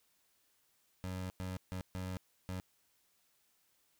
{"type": "tone bursts at uneven times", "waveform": "25% pulse", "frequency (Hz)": 92.5, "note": "F#2", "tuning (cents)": 0, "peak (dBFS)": -35, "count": 5, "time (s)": [[1.04, 1.3], [1.4, 1.57], [1.72, 1.81], [1.95, 2.17], [2.49, 2.6]], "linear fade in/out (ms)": 0, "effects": ["white hiss -74 dBFS RMS until 3.99 s"]}